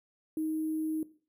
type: tone with sample-and-hold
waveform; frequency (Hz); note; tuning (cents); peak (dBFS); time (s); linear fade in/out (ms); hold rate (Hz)
sine; 313.8; D#4; +15; -29; 0.37-1.03; 2; 11025
effects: noise-tail reverb RT60 0.4 s tail -17 dB re dry